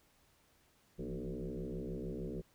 sine tone with frequency modulation, 103.83 Hz, G#2, in tune, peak -38 dBFS, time 0.98-2.42 s, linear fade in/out 20 ms, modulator 67.1 Hz, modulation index 5.6, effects pink hiss -70 dBFS RMS until 2.54 s

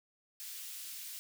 white high-pass noise, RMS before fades -45 dBFS, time 0.4-1.19 s, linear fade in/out 0 ms, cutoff 2500 Hz, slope 12 dB/octave, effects none

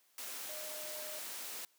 sine tone in noise, 612 Hz, D#5, 29 cents flat, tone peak -48 dBFS, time 0.49-1.19 s, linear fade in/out 2 ms, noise white, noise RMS -44 dBFS, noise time 0.18-1.65 s, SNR -7 dB, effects white hiss -71 dBFS RMS until 1.78 s + high-pass 300 Hz 12 dB/octave

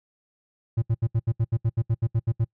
triangle tone bursts, 114 Hz, A#2, 38 cents flat, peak -17 dBFS, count 14, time 0.77-2.447 s, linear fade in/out 10 ms, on 52 ms, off 73 ms, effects noise-tail reverb RT60 0.1 s tail -26 dB re dry

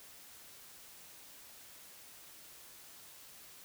silence, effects white hiss -55 dBFS RMS until 3.64 s

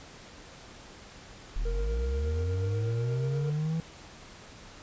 triangle linear sweep, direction up, 34.65 to 164.81 Hz, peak -25 dBFS, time 1.56-3.8 s, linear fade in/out 0 ms
triangle tone with tremolo, 466.2 Hz, A#4, in tune, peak -32 dBFS, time 1.65-3.5 s, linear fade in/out 5 ms, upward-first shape triangle, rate 8.3 Hz, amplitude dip 50%
effects pink hiss -49 dBFS RMS until 4.82 s + resampled to 16000 Hz

